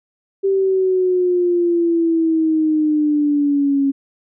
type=exponential sweep; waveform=sine; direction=down; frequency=392 to 274.1 Hz; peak=-13 dBFS; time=0.43-3.92 s; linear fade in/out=20 ms; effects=none